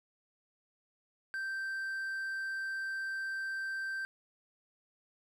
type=tone; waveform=triangle; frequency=1564 Hz; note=G6; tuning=4 cents flat; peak=-33 dBFS; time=1.34-4.05 s; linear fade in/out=0 ms; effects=none